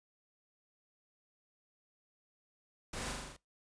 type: noise with echo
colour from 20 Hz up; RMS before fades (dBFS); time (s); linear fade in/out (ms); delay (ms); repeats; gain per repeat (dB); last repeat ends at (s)
pink; -42; 2.93-3.12; 5; 41; 6; -2; 3.366
effects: noise-tail reverb RT60 0.2 s tail -22 dB re dry + resampled to 22050 Hz